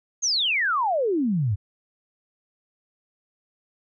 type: exponential sweep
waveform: sine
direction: down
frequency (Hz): 6645 to 92.5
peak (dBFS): -20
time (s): 0.22-1.56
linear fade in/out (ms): 20
effects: none